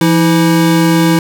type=tone pair together; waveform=square; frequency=169.12 / 322.6 Hz; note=E3 / E4; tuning=+45 / -37 cents; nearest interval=major seventh; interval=1118 cents; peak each=-11 dBFS; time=0.01-1.19 s; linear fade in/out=2 ms; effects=none